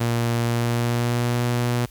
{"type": "tone with pitch glide", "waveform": "sawtooth", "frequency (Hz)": [117.7, 120.87], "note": ["A#2", "B2"], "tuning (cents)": [17, -37], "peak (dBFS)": -16, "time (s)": [0, 1.86], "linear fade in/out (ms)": 10, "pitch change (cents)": 46, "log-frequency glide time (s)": [0.43, 1.42], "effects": ["added 50 Hz sine -45 dBFS peak until 1.9 s", "white hiss -52 dBFS RMS until 1.9 s"]}